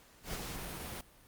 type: noise with ADSR envelope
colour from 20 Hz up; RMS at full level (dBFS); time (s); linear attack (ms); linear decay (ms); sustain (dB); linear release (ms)
pink; -39; 0.23-1.01; 100; 39; -3; 4
effects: pink hiss -61 dBFS RMS until 1.27 s + Opus 48 kbps